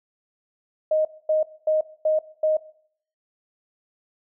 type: tone bursts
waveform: sine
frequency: 622.3 Hz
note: D#5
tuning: in tune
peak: -17 dBFS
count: 5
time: 0.91-2.57 s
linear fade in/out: 5 ms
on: 140 ms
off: 240 ms
effects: noise-tail reverb RT60 0.6 s tail -19 dB re dry